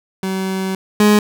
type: tone pair in turn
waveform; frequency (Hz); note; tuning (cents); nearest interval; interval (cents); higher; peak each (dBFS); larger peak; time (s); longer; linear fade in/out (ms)
30% pulse; 190 / 209.2; F#3 / G#3; +46 / +13; major second; 167; second; -16 / -6; second; 0.23-0.75 / 1-1.19; first; 2
effects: none